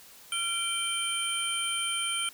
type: tone cluster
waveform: sine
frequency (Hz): 1380 / 2351 / 3121 / 9310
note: F6 / D7 / G7 / D9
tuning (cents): -21 / +1 / -8 / -16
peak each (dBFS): -36 / -36 / -31 / -33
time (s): 0.32-2.29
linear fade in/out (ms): 2
effects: white hiss -52 dBFS RMS until 2.33 s